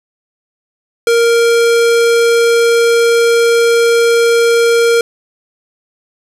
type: tone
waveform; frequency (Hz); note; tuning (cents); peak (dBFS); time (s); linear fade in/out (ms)
square; 466.2; A#4; 0; -8; 1.07-5.01; 2
effects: low-pass 11000 Hz 12 dB/octave + 8-bit